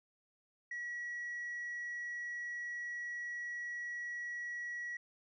sine tone, 1925 Hz, B6, 45 cents flat, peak -37 dBFS, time 0.71-4.97 s, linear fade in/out 5 ms, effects tanh soft clip ceiling -37 dBFS

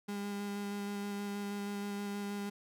35% pulse tone with vibrato, 202.6 Hz, G#3, 43 cents flat, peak -35 dBFS, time 0.08-2.5 s, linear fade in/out 10 ms, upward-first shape square, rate 6.3 Hz, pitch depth 9 cents each way, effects none

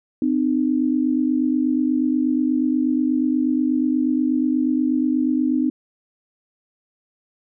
sine tone pair together, 256.5 / 304.8 Hz, C4 / D#4, -34 / -36 cents, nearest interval minor third, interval 298 cents, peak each -19 / -20 dBFS, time 0.22-5.7 s, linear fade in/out 2 ms, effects none

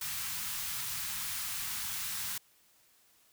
white band-stop noise, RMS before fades -37 dBFS, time 0.01-2.38 s, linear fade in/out 5 ms, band 190 to 940 Hz, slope 24 dB/octave, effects white hiss -66 dBFS RMS until 3.32 s

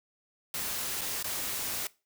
white noise with dropouts, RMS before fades -34 dBFS, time 0.54-1.87 s, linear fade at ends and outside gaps 1 ms, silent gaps 1.011-1.015 / 1.227-1.243 s, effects noise-tail reverb RT60 0.3 s tail -21 dB re dry

